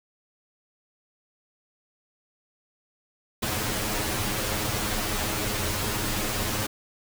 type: noise with comb filter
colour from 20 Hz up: pink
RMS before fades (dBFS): -28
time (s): 3.42-6.67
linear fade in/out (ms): 10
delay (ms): 9.5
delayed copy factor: +1
effects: none